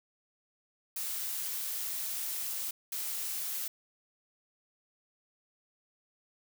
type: noise bursts at uneven times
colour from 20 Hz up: blue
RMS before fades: -36 dBFS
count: 2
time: 0.96-2.71 / 2.92-3.68 s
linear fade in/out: 5 ms
effects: none